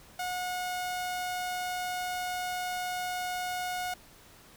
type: tone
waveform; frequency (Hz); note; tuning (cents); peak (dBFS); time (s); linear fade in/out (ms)
sawtooth; 726; F#5; -33; -28; 0.19-3.94; 5
effects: pink hiss -55 dBFS RMS until 4.56 s